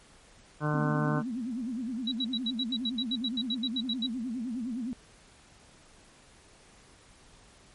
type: harmonic tone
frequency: 150.5 Hz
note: D3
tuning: 43 cents sharp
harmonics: 1 / 2 / 3 / 4 / 5 / 6 / 7 / 8 / 9 / 10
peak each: -28 / -34 / -38 / -37 / -41 / -42 / -37 / -41 / -42 / -38 dBFS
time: 0.6-1.23 s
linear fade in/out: 50 ms
type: tone with vibrato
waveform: sine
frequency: 240.7 Hz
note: B3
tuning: 44 cents flat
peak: -31 dBFS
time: 0.74-4.93 s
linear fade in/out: 0 ms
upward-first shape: sine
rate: 9.7 Hz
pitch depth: 180 cents each way
type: tone bursts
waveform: sine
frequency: 3896 Hz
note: B7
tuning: 24 cents flat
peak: -28 dBFS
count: 16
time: 2.07-4.067 s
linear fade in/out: 5 ms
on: 47 ms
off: 83 ms
effects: pink hiss -57 dBFS RMS until 7.74 s + MP3 48 kbps